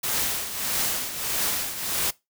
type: noise with tremolo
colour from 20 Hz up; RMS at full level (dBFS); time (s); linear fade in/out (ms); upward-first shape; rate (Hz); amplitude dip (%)
white; -24; 0.03-2.11; 10; triangle; 1.6; 70
effects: noise-tail reverb RT60 0.2 s tail -21 dB re dry